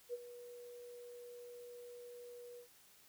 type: tone with ADSR envelope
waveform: sine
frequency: 484 Hz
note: B4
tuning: 35 cents flat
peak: -37 dBFS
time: 0.09-2.68 s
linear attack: 45 ms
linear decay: 33 ms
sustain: -13 dB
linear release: 99 ms
effects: white hiss -65 dBFS RMS until 3.08 s